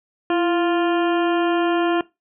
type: harmonic tone with a mistuned harmonic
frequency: 349.2 Hz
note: F4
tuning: in tune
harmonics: 1 / 2 / 3 / 4 / 5 / 7 / 8 / 9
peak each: -18 / -24 / -28 / -30 / -32 / -35 / -36 / -37 dBFS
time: 0.3-2.01 s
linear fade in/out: 2 ms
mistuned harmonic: 1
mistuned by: -54 cents
effects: noise-tail reverb RT60 0.2 s tail -19 dB re dry